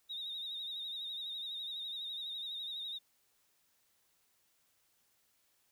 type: tone with vibrato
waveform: sine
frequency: 3729 Hz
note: A#7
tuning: in tune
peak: -38 dBFS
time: 0.09-2.99 s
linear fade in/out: 20 ms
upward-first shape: sine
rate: 12 Hz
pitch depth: 58 cents each way
effects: tanh soft clip ceiling -35 dBFS + white hiss -74 dBFS RMS until 5.71 s